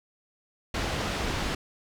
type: low-pass noise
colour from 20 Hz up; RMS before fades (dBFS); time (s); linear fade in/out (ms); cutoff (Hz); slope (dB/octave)
pink; -30; 0.74-1.55; 5; 4900; 12
effects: none